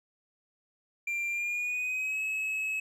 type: tone with pitch glide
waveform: triangle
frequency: 2375 to 2575 Hz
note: D7 to E7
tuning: +19 to -41 cents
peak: -28 dBFS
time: 1.07-2.8 s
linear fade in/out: 5 ms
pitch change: +140 cents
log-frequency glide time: 1.29-2.21 s
effects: none